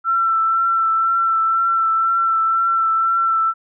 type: tone with vibrato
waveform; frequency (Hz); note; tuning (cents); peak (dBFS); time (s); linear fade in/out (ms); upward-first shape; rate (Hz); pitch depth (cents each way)
sine; 1340; E6; +28; -14; 0.04-3.54; 50; triangle; 2; 21
effects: none